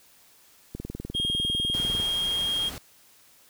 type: click train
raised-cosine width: 3 ms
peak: -21 dBFS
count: 26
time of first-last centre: 0.75-2 s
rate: 20 Hz
type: tone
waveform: triangle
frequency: 3241 Hz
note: G#7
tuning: 43 cents flat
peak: -23 dBFS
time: 1.14-2.7 s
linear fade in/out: 20 ms
type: noise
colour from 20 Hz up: pink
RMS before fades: -39 dBFS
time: 1.74-2.78 s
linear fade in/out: 0 ms
effects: white hiss -57 dBFS RMS until 3.49 s